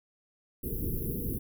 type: band-stop noise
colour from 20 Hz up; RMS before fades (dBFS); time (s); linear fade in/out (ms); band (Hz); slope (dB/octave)
pink; -33; 0.63-1.39; 10; 470 to 11000; 96
effects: none